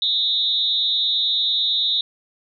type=tone with amplitude modulation; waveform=sine; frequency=3729 Hz; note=A#7; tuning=in tune; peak=-13 dBFS; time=0.02-2.01 s; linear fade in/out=2 ms; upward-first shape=sine; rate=271 Hz; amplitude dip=100%; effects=none